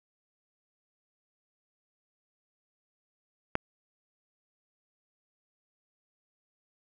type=click; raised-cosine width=0.5 ms; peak=-11 dBFS; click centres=3.554 s; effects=none